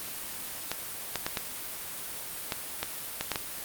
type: clicks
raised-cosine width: 0.2 ms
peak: -11 dBFS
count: 9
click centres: 0.716 / 1.157 / 1.265 / 1.372 / 2.522 / 2.83 / 3.21 / 3.317 / 3.358 s
effects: white hiss -38 dBFS RMS until 3.64 s + Opus 32 kbps